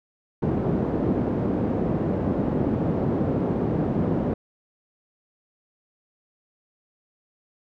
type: band-pass noise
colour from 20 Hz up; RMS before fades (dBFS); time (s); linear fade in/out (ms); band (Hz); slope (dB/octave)
pink; -24; 0.42-4.34; 5; 140 to 420; 12
effects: none